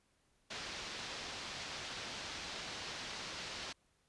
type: low-pass noise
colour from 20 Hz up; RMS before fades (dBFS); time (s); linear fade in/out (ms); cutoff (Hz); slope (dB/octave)
white; -45; 0.5-3.73; 10; 5300; 24
effects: pink hiss -75 dBFS RMS until 4.08 s + resampled to 24000 Hz